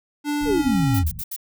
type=tone with pitch glide; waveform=square; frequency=293.2 to 273.6 Hz; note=D4 to C#4; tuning=-3 to -23 cents; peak=-22 dBFS; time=0.24-1.04 s; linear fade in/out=50 ms; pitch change=-120 cents; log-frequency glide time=0.42-0.77 s
type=low-pass noise; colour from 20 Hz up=pink; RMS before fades=-35 dBFS; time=0.41-1.22 s; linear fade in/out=2 ms; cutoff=210 Hz; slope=96 dB/octave
type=exponential sweep; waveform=sine; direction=down; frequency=493.9 to 65.4 Hz; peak=-18 dBFS; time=0.45-1.12 s; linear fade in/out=50 ms
type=noise bursts; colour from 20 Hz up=violet; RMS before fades=-30 dBFS; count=4; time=0.94-1.363 s; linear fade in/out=5 ms; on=51 ms; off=73 ms
effects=none